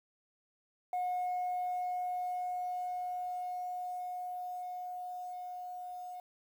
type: tone with level ramp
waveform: sine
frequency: 724 Hz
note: F#5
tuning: 38 cents flat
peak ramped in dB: -29 to -41 dBFS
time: 0.93-6.2 s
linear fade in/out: 2 ms
effects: tanh soft clip ceiling -30 dBFS + 10-bit

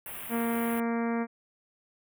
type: band-stop noise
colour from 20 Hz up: white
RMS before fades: -40 dBFS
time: 0.06-0.8 s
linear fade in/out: 2 ms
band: 3100 to 9400 Hz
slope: 48 dB/octave
type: harmonic tone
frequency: 232.2 Hz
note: A#3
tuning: 7 cents flat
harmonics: 1 / 2 / 3 / 4 / 5 / 6 / 7 / 8 / 9 / 10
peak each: -28 / -34 / -38 / -40 / -42 / -44 / -45 / -46 / -47 / -48 dBFS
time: 0.29-1.27 s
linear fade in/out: 50 ms
effects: none

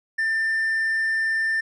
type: tone with hard clipping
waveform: sine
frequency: 1789 Hz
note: A6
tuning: 28 cents sharp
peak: -21 dBFS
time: 0.18-1.61 s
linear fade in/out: 10 ms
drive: 2 dB
effects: none

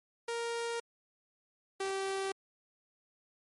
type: tone pair in turn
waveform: sawtooth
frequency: 466.9 / 387.7 Hz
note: A#4 / G4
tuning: +3 / -19 cents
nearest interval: minor third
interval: 322 cents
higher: first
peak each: -30 / -29 dBFS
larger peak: second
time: 0.28-0.8 / 1.8-2.32 s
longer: neither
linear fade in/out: 5 ms
effects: MP3 48 kbps

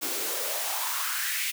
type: noise with high-pass filter sweep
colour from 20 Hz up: white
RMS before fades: -30 dBFS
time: 0.01-1.52 s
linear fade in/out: 20 ms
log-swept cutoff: 280 to 2400 Hz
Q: 3.4
effects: none

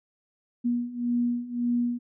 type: beating tone pair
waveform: sine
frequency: 239.6 / 241.4 Hz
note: A#3 / B3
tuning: +48 / -39 cents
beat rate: 1.8 Hz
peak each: -29 / -26 dBFS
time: 0.64-1.99 s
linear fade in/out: 20 ms
effects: none

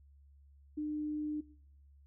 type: tone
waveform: sine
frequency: 301.4 Hz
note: D4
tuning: 45 cents sharp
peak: -34 dBFS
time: 0.77-1.41 s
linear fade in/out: 10 ms
effects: noise-tail reverb RT60 0.7 s tail -22 dB re dry + added 70 Hz sine -58 dBFS peak until 2.06 s

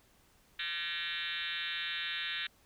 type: tone with frequency modulation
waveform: sine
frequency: 2700 Hz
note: E7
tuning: 41 cents sharp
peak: -34 dBFS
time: 0.59-2.47 s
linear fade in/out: 5 ms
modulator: 166 Hz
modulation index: 7.2
effects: pink hiss -66 dBFS RMS until 2.65 s

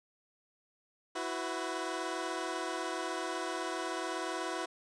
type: chord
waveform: 15% pulse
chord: E suspended second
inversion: none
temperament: equal with one note detuned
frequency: 329.6 / 370 / 502.5 Hz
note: E4 / F#4 / B4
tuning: 0 / 0 / +30 cents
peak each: -32 / -32 / -35 dBFS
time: 1.15-4.66 s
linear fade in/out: 10 ms
effects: resampled to 22050 Hz

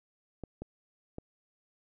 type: clicks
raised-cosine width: 2 ms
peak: -26 dBFS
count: 3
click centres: 0.437 / 0.62 / 1.184 s
effects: none

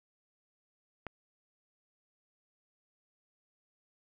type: click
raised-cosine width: 0.5 ms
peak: -24 dBFS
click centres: 1.067 s
effects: none

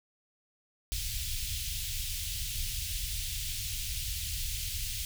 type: band-stop noise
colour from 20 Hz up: pink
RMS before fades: -35 dBFS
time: 0.92-5.05 s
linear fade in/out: 0 ms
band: 100 to 2800 Hz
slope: 24 dB/octave
effects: none

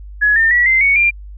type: tone with pitch steps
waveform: sine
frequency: 1687 / 1808.1 / 1937.9 / 2077 / 2226 / 2386 Hz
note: G#6 / A6 / B6 / C7 / C#7 / D7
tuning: +27 / +47 / -33 / -13 / +7 / +27 cents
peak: -9 dBFS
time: 0.21-1.11 s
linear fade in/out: 20 ms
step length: 150 ms
effects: added 50 Hz sine -30 dBFS peak until 1.37 s

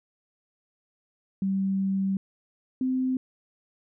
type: tone pair in turn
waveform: sine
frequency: 193.4 / 258.2 Hz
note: G3 / C4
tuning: -23 / -23 cents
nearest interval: perfect fourth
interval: 500 cents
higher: second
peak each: -23 dBFS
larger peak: neither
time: 1.42-2.17 / 2.81-3.17 s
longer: first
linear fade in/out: 2 ms
effects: none

